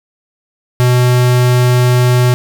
square tone, 124.2 Hz, B2, 10 cents sharp, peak -8 dBFS, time 0.8-2.34 s, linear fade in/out 0 ms, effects none

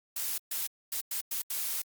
blue noise bursts at uneven times, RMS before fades -33 dBFS, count 6, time 0.16-0.38 / 0.51-0.67 / 0.92-1.01 / 1.11-1.21 / 1.31-1.42 / 1.5-1.82 s, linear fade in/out 5 ms, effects Opus 48 kbps

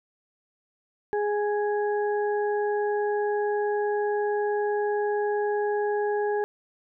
harmonic tone, 415.3 Hz, G#4, in tune, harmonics 1 / 2 / 4, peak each -24 / -30 / -36 dBFS, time 1.13-6.44 s, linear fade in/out 0 ms, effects none

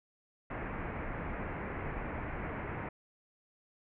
pink low-pass noise, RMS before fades -39 dBFS, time 0.5-2.89 s, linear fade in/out 5 ms, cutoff 2300 Hz, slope 48 dB/octave, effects none

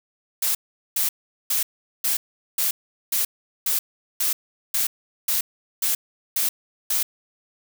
blue noise bursts, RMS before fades -22 dBFS, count 13, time 0.42-7.03 s, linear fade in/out 5 ms, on 130 ms, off 410 ms, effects none

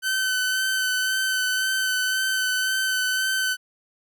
sawtooth tone with vibrato, 1524 Hz, G6, 49 cents flat, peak -18 dBFS, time 0.02-3.57 s, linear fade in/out 50 ms, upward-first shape sine, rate 1.9 Hz, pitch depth 17 cents each way, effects none

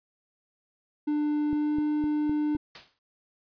triangle tone with pitch glide, 297.8 to 299.9 Hz, D4 to D4, +24 to +36 cents, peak -22 dBFS, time 1.07-2.57 s, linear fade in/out 10 ms, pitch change +12 cents, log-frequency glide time 1.52-1.72 s
click train, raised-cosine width 3 ms, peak -24 dBFS, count 5, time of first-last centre 1.53-2.55 s, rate 3.92 Hz
white noise with exponential decay, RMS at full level -38 dBFS, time 2.75-2.99 s, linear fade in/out 2 ms, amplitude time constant 52 ms
effects resampled to 11025 Hz

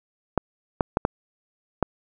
clicks, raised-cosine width 1 ms, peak -5 dBFS, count 5, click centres 0.377 / 0.808 / 0.971 / 1.051 / 1.827 s, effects none

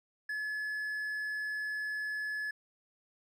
triangle tone, 1710 Hz, A6, 50 cents flat, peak -32 dBFS, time 0.29-2.51 s, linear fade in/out 5 ms, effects none

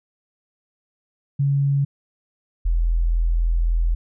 sine tone pair in turn, 140 / 41.82 Hz, C#3 / E1, +18 / +26 cents, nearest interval octave + major sixth, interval 2092 cents, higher first, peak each -16 dBFS, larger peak neither, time 1.39-1.85 / 2.65-3.95 s, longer second, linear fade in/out 10 ms, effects none

